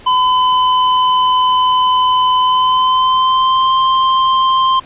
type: tone with pitch glide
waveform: square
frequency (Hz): 1011 to 1047.9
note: B5 to C6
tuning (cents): +40 to +2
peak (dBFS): -10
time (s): 0.06-4.8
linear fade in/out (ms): 10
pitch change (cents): +62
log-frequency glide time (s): 2.38-3.74
effects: pink hiss -39 dBFS RMS until 4.85 s + resampled to 8000 Hz